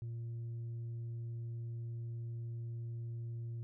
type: tone with tanh clipping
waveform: sine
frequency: 116.5 Hz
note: A#2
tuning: 1 cent flat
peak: -40 dBFS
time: 0.02-3.63 s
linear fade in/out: 0 ms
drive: 2 dB
effects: none